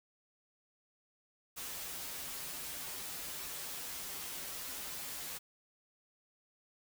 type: noise with comb filter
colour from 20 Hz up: white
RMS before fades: -43 dBFS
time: 1.56-5.39 s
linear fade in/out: 20 ms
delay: 9.3 ms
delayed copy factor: -0.75
effects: none